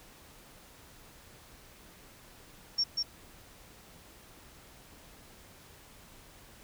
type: tone with echo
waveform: sine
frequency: 5500 Hz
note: F8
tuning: 27 cents flat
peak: -25 dBFS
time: 2.78-2.84 s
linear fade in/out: 10 ms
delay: 190 ms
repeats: 1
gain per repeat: -3 dB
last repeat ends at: 3.03 s
effects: pink hiss -55 dBFS RMS until 6.63 s